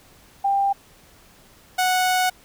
sine / sawtooth tone pair in turn, 793 / 737.3 Hz, G5 / F#5, +20 / -6 cents, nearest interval minor second, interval 126 cents, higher first, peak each -17 / -14 dBFS, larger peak second, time 0.44-0.73 / 1.78-2.3 s, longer second, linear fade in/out 10 ms, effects pink hiss -52 dBFS RMS until 2.44 s

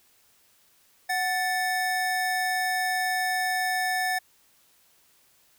square tone pair together, 741.8 / 1760 Hz, F#5 / A6, +4 / 0 cents, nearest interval octave + minor third, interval 1496 cents, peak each -28 dBFS, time 1.09-4.19 s, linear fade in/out 10 ms, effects white hiss -62 dBFS RMS until 5.58 s

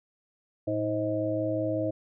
harmonic tone with a mistuned harmonic, 105.4 Hz, G#2, 26 cents sharp, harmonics 1 / 3 / 5 / 6, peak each -34 / -30 / -32 / -31 dBFS, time 0.67-1.91 s, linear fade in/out 10 ms, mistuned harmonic 1, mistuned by +110 cents, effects none

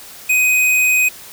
square tone, 2505 Hz, D#7, 11 cents sharp, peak -12 dBFS, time 0.29-1.09 s, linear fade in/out 10 ms, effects white hiss -37 dBFS RMS until 1.32 s

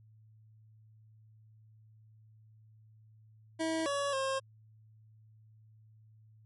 25% pulse tone with pitch steps, 322.8 / 564 / 535 Hz, E4 / C#5 / C5, -36 / +30 / +38 cents, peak -27 dBFS, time 3.59-4.4 s, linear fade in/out 20 ms, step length 270 ms, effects added 109 Hz sine -57 dBFS peak until 6.45 s + MP3 48 kbps

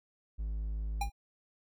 triangle tone, 53 Hz, G#1, 36 cents sharp, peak -31 dBFS, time 0.38-1.1 s, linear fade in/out 20 ms
square tone with exponential decay, 806 Hz, G5, 48 cents sharp, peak -29 dBFS, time 1.01-1.12 s, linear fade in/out 5 ms, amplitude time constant 23 ms
effects none

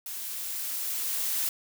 blue noise with level ramp, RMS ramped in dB -37 to -28 dBFS, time 0.06-1.49 s, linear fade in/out 2 ms, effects none

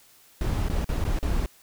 brown noise with dropouts, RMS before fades -25 dBFS, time 0.41-1.46 s, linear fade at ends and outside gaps 1 ms, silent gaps 0.686-0.699 / 0.845-0.89 / 1.041-1.05 / 1.189-1.228 s, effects white hiss -56 dBFS RMS until 1.62 s

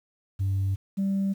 sine tone pair in turn, 97 / 195.46 Hz, G2 / G3, -18 / -5 cents, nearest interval octave, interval 1213 cents, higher second, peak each -21 dBFS, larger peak neither, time 0.39-0.76 / 0.97-1.34 s, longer neither, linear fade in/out 20 ms, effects tanh soft clip ceiling -21 dBFS + 9-bit

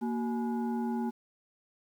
sine tone with frequency modulation, 233.6 Hz, A#3, 4 cents sharp, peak -29 dBFS, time 0.01-1.11 s, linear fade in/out 20 ms, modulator 610 Hz, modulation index 0.71, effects 10-bit

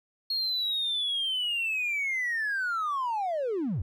triangle linear sweep, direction down, 4307 to 69.2 Hz, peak -24 dBFS, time 0.3-3.82 s, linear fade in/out 5 ms, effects tanh soft clip ceiling -23 dBFS

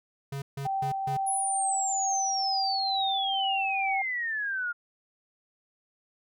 square tone bursts, 138.59 Hz, C#3, in tune, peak -33 dBFS, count 4, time 0.32-1.17 s, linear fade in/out 5 ms, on 100 ms, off 150 ms
sine tone with tremolo, 777 Hz, G5, 16 cents flat, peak -26 dBFS, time 0.65-4.02 s, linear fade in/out 5 ms, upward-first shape triangle, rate 2.2 Hz, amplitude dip 30%
sine exponential sweep, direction down, 10560 to 1400 Hz, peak -28 dBFS, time 1.26-4.73 s, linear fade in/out 20 ms
effects none

